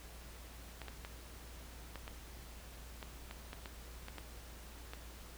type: clicks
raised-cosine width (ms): 0.3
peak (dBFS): -29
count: 12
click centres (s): 0.817 / 0.883 / 1.049 / 1.957 / 2.079 / 3.028 / 3.311 / 3.531 / 3.658 / 4.084 / 4.183 / 4.935
effects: added 58 Hz sine -51 dBFS peak until 5.37 s + pink hiss -55 dBFS RMS until 5.37 s